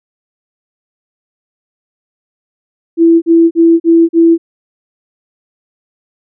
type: tone bursts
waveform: sine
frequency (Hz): 332.6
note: E4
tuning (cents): +16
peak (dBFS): -3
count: 5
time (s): 2.97-4.38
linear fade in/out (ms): 50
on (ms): 250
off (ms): 40
effects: none